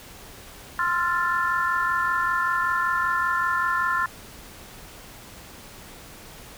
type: chord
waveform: sine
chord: F major seventh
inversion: second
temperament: equal with one note detuned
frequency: 1046.5 / 1351.7 / 1396.9 / 1760 Hz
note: C6 / E6 / F6 / A6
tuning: 0 / +43 / 0 / 0 cents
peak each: -25 / -29 / -26 / -27 dBFS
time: 0.79-4.06 s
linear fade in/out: 2 ms
effects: pink hiss -44 dBFS RMS until 6.57 s